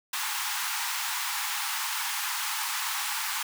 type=high-pass noise; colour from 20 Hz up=pink; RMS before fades=-31 dBFS; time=0.13-3.43 s; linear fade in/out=5 ms; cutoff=810 Hz; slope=96 dB/octave; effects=none